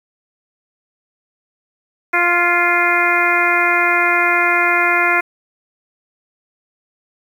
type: harmonic tone with a mistuned harmonic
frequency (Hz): 349.2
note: F4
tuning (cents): 0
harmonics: 1 / 2 / 3 / 4 / 5 / 6 / 7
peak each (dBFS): -23 / -21 / -21 / -18 / -21 / -17 / -21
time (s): 2.13-5.21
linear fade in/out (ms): 10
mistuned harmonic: 5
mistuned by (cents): -15
effects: 7-bit